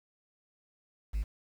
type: tone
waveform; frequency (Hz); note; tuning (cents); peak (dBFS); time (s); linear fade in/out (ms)
triangle; 52.2; G#1; +10; -26; 1.13-1.24; 20
effects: tanh soft clip ceiling -23 dBFS + 9-bit